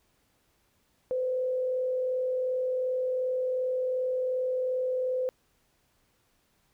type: tone with frequency modulation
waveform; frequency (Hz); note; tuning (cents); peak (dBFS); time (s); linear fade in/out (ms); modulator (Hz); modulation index
sine; 510; C5; -44; -26; 1.11-5.29; 0; 42.7; 0.28
effects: pink hiss -70 dBFS RMS until 6.73 s